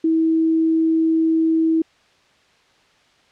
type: tone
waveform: sine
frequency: 323.2 Hz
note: E4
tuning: 34 cents flat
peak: -14 dBFS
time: 0.04-1.82 s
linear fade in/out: 5 ms
effects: white hiss -56 dBFS RMS until 3.31 s + low-pass 4000 Hz 12 dB/octave